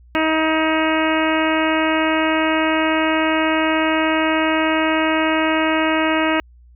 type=harmonic tone; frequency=316.6 Hz; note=D#4; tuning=30 cents sharp; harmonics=1 / 2 / 3 / 4 / 5 / 6 / 7 / 8 / 9; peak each=-19 / -22 / -24 / -25 / -26 / -27 / -27 / -28 / -29 dBFS; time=0.15-6.4 s; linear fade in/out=0 ms; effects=added 60 Hz sine -44 dBFS peak until 6.75 s